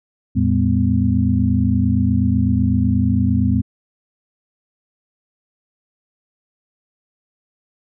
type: tone cluster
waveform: sine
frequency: 83.9 / 112.2 / 203.2 / 250.8 Hz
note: E2 / A2 / G#3 / B3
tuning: +31 / +34 / -38 / +27 cents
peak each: -19 dBFS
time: 0.35-3.62 s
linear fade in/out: 20 ms
effects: none